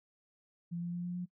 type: tone with pitch steps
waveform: sine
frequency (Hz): 171.6 / 173.29 / 175 / 176.73 / 178.47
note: F3 / F3 / F3 / F3 / F3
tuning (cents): -30 / -13 / +4 / +21 / +38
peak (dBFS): -35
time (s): 0.71-1.26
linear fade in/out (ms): 20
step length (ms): 110
effects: noise-tail reverb RT60 0.1 s tail -24 dB re dry